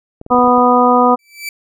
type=clicks; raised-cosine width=2 ms; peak=-18 dBFS; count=8; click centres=0.214 / 0.264 / 0.307 / 0.347 / 0.386 / 0.443 / 0.477 / 0.581 s
type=harmonic tone; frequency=246.9 Hz; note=B3; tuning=in tune; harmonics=1 / 2 / 3 / 4 / 5; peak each=-14 / -14 / -14 / -14 / -14 dBFS; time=0.3-1.16 s; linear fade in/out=20 ms
type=tone with exponential growth; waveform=sawtooth; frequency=2319 Hz; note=D7; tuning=22 cents flat; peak=-16 dBFS; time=1.19-1.49 s; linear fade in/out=2 ms; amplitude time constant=64 ms
effects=none